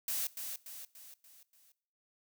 blue noise with echo, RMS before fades -35 dBFS, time 0.08-0.27 s, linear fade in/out 2 ms, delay 290 ms, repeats 5, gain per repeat -6 dB, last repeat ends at 1.72 s, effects noise-tail reverb RT60 0.6 s tail -20 dB re dry

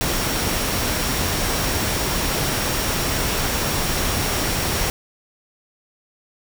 sine tone in noise, 5588 Hz, F8, in tune, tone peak -33 dBFS, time 0.01-4.9 s, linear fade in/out 0 ms, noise pink, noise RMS -22 dBFS, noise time 0.01-4.9 s, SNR -14 dB, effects none

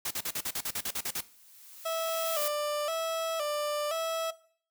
white noise bursts, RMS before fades -33 dBFS, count 12, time 0.05-1.208 s, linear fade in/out 5 ms, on 58 ms, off 42 ms
blue noise with exponential growth, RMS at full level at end -32 dBFS, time 0.82-2.48 s, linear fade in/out 2 ms, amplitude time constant 360 ms
30% pulse tone with vibrato, 622.3 Hz, D#5, in tune, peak -27 dBFS, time 1.85-4.31 s, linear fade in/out 10 ms, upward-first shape square, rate 0.97 Hz, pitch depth 85 cents each way
effects noise-tail reverb RT60 0.5 s tail -17 dB re dry

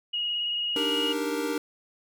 sine tone with vibrato, 2882 Hz, F#7, 46 cents flat, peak -26 dBFS, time 0.13-1.13 s, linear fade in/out 10 ms, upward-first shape sine, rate 18 Hz, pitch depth 17 cents each way
square chord, Eb major seventh, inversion third, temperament equal, 293.7 / 311.1 / 392 / 466.2 Hz, D4 / Eb4 / G4 / Bb4, 0 / 0 / 0 / 0 cents, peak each -32 / -36 / -35 / -32 dBFS, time 0.76-1.58 s, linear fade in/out 2 ms
effects none

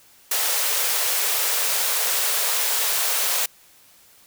white high-pass noise, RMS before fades -22 dBFS, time 0.31-3.46 s, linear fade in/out 5 ms, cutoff 410 Hz, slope 96 dB/octave, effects white hiss -53 dBFS RMS until 4.26 s

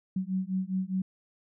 sine beating tone pair, 185.5 / 190.4 Hz, F#3 / F#3, +5 / +50 cents, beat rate 4.9 Hz, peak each -31 dBFS, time 0.16-1.02 s, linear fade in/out 5 ms, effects none

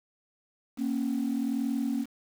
sine tone pair together, 233.1 / 274.4 Hz, A#3 / C#4, 0 / -17 cents, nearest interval minor third, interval 283 cents, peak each -28 dBFS, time 0.77-2.06 s, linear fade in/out 50 ms, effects tanh soft clip ceiling -22 dBFS + 8-bit

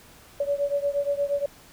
sine beating tone pair, 566 / 574.5 Hz, C#5 / D5, +36 / -38 cents, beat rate 8.5 Hz, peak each -25 / -27 dBFS, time 0.4-1.46 s, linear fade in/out 5 ms, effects pink hiss -51 dBFS RMS until 1.72 s

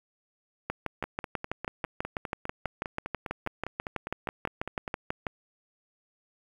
two click trains, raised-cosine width 0.5 ms, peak -19 / -15 dBFS, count 20 / 29, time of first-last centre 1.04-4.878 / 0.7-5.268 s, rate 4.95 / 6.13 Hz, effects 8-bit

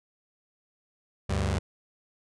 sawtooth tone pair together, 73.42 / 98 Hz, D2 / G2, 0 / 0 cents, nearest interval perfect fourth, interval 500 cents, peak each -24 dBFS, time 1.29-1.59 s, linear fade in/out 10 ms, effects resampled to 22050 Hz

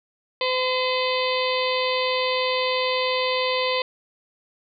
harmonic tone, 511 Hz, C5, 41 cents flat, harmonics 1 / 2 / 4 / 5 / 6 / 7 / 8 / 9, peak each -24 / -27 / -30 / -31 / -32 / -32 / -33 / -34 dBFS, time 0.41-3.82 s, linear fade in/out 2 ms, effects none

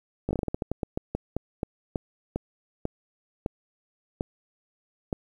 slowing click train, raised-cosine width 2 ms, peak -14 dBFS, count 21, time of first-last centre 0.29-5.128 s, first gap 18 ms, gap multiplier 1.23, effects 9-bit

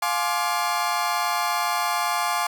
35% pulse chord, D half-diminished seventh, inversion first, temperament just, 704.8 / 845.8 / 1057.2 / 1174.7 Hz, F5 / Ab5 / C6 / D6, +16 / +31 / +18 / 0 cents, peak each -26 dBFS, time 0.02-2.47 s, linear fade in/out 5 ms, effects none

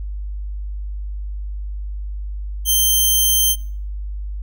5% pulse tone, 3136 Hz, G7, in tune, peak -5 dBFS, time 2.65-3.56 s, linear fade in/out 50 ms, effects noise-tail reverb RT60 0.5 s tail -23 dB re dry + added 50 Hz sine -24 dBFS peak until 4.42 s

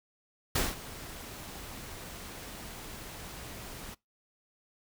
pink noise with ADSR envelope, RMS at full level -27 dBFS, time 0.55-3.95 s, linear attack 7 ms, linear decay 190 ms, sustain -17 dB, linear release 17 ms, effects noise-tail reverb RT60 0.2 s tail -24 dB re dry

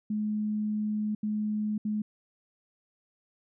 sine tone bursts at uneven times, 212.1 Hz, G#3, 37 cents sharp, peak -27 dBFS, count 3, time 0.1-1.15 / 1.23-1.78 / 1.85-2.02 s, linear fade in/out 5 ms, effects none

